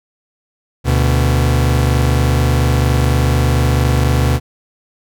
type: tone pair together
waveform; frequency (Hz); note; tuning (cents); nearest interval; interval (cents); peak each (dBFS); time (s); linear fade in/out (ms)
40% pulse; 73.72 / 123.2; D2 / B2; +7 / -4; major sixth; 889; -13; 0.84-4.4; 50
effects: none